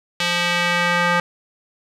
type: tone with band-pass filter sweep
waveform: square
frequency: 174.61 Hz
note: F3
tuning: in tune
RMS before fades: -19 dBFS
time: 0.2-1.2 s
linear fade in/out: 2 ms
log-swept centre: 3200 to 1500 Hz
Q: 1.3
effects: none